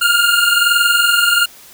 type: tone pair together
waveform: 25% pulse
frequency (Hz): 1398.8 / 1420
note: F6 / F6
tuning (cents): +2 / +28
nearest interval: unison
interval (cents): 26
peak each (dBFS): -10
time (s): 0.01-1.46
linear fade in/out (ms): 10
effects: white hiss -41 dBFS RMS until 1.73 s